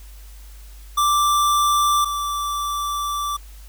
square tone pair in turn, 1174.7 / 1165.9 Hz, D6 / D6, 0 / -13 cents, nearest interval unison, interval 13 cents, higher first, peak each -16 / -23 dBFS, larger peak first, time 0.97-2.05 / 2.05-3.37 s, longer second, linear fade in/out 10 ms, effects added 50 Hz sine -38 dBFS peak until 3.68 s + white hiss -50 dBFS RMS until 3.68 s

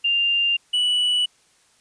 sine / triangle tone pair in turn, 2794 / 2954 Hz, F7 / F#7, 0 / -3 cents, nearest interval minor second, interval 97 cents, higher second, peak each -17 / -16 dBFS, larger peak second, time 0.04-0.57 / 0.73-1.26 s, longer neither, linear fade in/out 10 ms, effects white hiss -59 dBFS RMS until 1.8 s + resampled to 22050 Hz

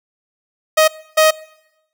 sawtooth tone bursts at uneven times, 627 Hz, D#5, 13 cents sharp, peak -5 dBFS, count 2, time 0.77-0.88 / 1.17-1.31 s, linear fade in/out 10 ms, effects noise-tail reverb RT60 0.9 s tail -22 dB re dry

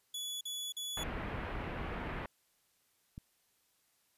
sawtooth tone bursts, 3411 Hz, G#7, 46 cents sharp, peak -35 dBFS, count 3, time 0.14-1.036 s, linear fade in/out 5 ms, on 270 ms, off 43 ms
pink low-pass noise, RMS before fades -40 dBFS, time 0.97-2.26 s, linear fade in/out 2 ms, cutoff 2500 Hz, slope 24 dB/octave
click, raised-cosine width 5 ms, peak -33 dBFS, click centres 3.179 s
effects white hiss -74 dBFS RMS until 4.17 s + resampled to 32000 Hz

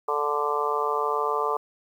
harmonic tone, 146.83 Hz, D3, in tune, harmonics 3 / 4 / 5 / 6 / 7 / 8, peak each -28 / -34 / -33 / -31 / -29 / -28 dBFS, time 0.08-1.57 s, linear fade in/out 5 ms, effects 9-bit

